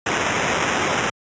violet noise with sample-and-hold, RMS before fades -21 dBFS, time 0.06-1.1 s, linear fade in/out 5 ms, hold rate 4410 Hz, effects high-pass 100 Hz 12 dB/octave + resampled to 16000 Hz

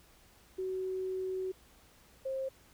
sine tone pair in turn, 375 / 531.6 Hz, F#4 / C5, +23 / +27 cents, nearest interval tritone, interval 604 cents, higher second, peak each -33 / -33 dBFS, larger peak neither, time 0.58-1.52 / 2.25-2.49 s, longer first, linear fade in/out 10 ms, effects added 60 Hz sine -68 dBFS peak until 2.73 s + pink hiss -62 dBFS RMS until 2.73 s

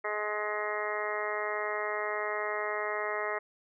harmonic tone, 210.5 Hz, G#3, 24 cents sharp, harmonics 2 / 3 / 4 / 5 / 6 / 7 / 8 / 9 / 10, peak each -37 / -37 / -41 / -40 / -38 / -47 / -45 / -37 / -41 dBFS, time 0.04-3.39 s, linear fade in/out 10 ms, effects none

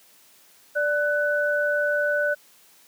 sine tone pair together, 587.3 / 1494.1 Hz, D5 / F#6, 0 / +16 cents, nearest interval octave + major third, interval 1616 cents, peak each -23 dBFS, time 0.75-2.35 s, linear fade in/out 20 ms, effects white hiss -55 dBFS RMS until 2.87 s + high-pass 150 Hz 12 dB/octave

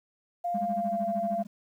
sine tone with pitch glide, 698.5 to 683.7 Hz, F5 to F5, 0 to -37 cents, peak -27 dBFS, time 0.44-1.43 s, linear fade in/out 10 ms, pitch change -37 cents, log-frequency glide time 0.62-1.02 s
triangle tone with tremolo, 205.4 Hz, G#3, 19 cents flat, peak -26 dBFS, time 0.54-1.47 s, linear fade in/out 10 ms, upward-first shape sine, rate 13 Hz, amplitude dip 100%
effects tanh soft clip ceiling -17 dBFS + 10-bit

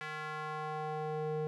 square tone with band-pass filter sweep, 154 Hz, D#3, 17 cents flat, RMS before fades -38 dBFS, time 0.01-1.47 s, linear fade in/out 0 ms, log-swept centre 1800 to 420 Hz, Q 1.7, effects none

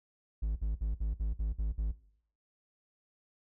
triangle tone bursts, 53 Hz, G#1, 36 cents sharp, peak -27 dBFS, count 8, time 0.42-1.918 s, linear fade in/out 10 ms, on 140 ms, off 54 ms, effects noise-tail reverb RT60 0.6 s tail -18 dB re dry

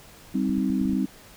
sine chord, C minor, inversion second, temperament just, 196.22 / 261.6 / 314 Hz, G3 / C4 / Eb4, +2 / 0 / +16 cents, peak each -25 / -25 / -29 dBFS, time 0.34-1.06 s, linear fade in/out 10 ms
clicks, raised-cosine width 5 ms, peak -25 dBFS, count 7, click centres 0.496 / 0.58 / 0.701 / 0.815 / 0.855 / 0.896 / 0.932 s
effects pink hiss -49 dBFS RMS until 1.36 s

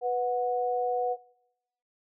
sine tone pair together, 493.9 / 733.6 Hz, B4 / F#5, 0 / -15 cents, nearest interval perfect fifth, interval 685 cents, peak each -28 dBFS, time 0.01-1.17 s, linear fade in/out 50 ms, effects noise-tail reverb RT60 1.0 s tail -25 dB re dry

